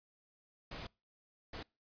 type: noise bursts at uneven times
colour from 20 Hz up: pink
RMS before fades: -45 dBFS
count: 2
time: 0.71-0.87 / 1.53-1.63 s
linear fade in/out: 5 ms
effects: noise-tail reverb RT60 0.3 s tail -26 dB re dry + resampled to 11025 Hz